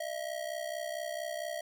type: ring-modulated tone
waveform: square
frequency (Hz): 642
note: E5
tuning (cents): -46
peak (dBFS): -33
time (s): 0-1.61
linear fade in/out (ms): 5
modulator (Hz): 32.2
effects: none